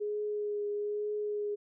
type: tone with vibrato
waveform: sine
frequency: 416 Hz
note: G#4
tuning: 3 cents sharp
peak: -31 dBFS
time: 0-1.56 s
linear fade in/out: 20 ms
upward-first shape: triangle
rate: 1.1 Hz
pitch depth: 18 cents each way
effects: none